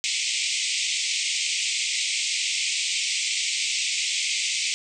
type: band-pass noise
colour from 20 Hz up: pink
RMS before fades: -26 dBFS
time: 0.04-4.74 s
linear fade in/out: 0 ms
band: 2100 to 8400 Hz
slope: 96 dB/octave
effects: none